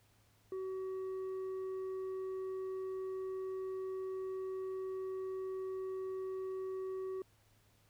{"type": "tone with tanh clipping", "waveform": "sine", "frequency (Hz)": 378.2, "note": "F#4", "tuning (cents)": 38, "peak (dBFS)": -39, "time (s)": [0.52, 7.22], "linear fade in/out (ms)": 2, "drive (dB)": 5, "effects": ["added 105 Hz sine -70 dBFS peak until 7.89 s", "pink hiss -71 dBFS RMS until 7.89 s"]}